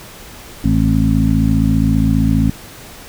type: harmonic tone with a mistuned harmonic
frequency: 55 Hz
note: A1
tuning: in tune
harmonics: 1 / 2 / 3 / 4 / 5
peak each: -17 / -17 / -17 / -17 / -17 dBFS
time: 0.64-2.5 s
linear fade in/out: 5 ms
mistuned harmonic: 5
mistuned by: -38 cents
effects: pink hiss -36 dBFS RMS until 3.08 s